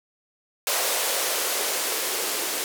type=noise with band-pass filter sweep; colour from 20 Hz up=violet; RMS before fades=-26 dBFS; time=0.67-2.64 s; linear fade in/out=0 ms; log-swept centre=550 to 360 Hz; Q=2.6; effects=none